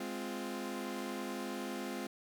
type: chord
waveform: sawtooth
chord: F minor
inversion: first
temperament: equal with one note detuned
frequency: 207.7 / 259.5 / 349.2 Hz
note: Ab3 / C4 / F4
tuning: 0 / -14 / 0 cents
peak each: -39 / -38 / -39 dBFS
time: 0-2.07 s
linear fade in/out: 5 ms
effects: none